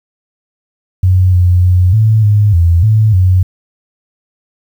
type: tone with pitch steps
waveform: sine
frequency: 92.3 / 89.5 / 90.6 / 109.6 / 104.2 / 84.9 / 108.7 / 92.2 Hz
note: F#2 / F2 / F#2 / A2 / G#2 / F2 / A2 / F#2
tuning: -4 / +43 / -36 / -6 / +6 / -48 / -21 / -6 cents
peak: -5 dBFS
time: 1.03-3.43 s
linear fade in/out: 5 ms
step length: 300 ms
effects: 7-bit